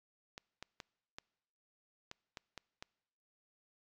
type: clicks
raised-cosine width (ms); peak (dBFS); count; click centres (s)
0.2; -28; 8; 0.379 / 0.626 / 0.802 / 1.185 / 2.114 / 2.372 / 2.577 / 2.825
effects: noise-tail reverb RT60 1.0 s tail -26 dB re dry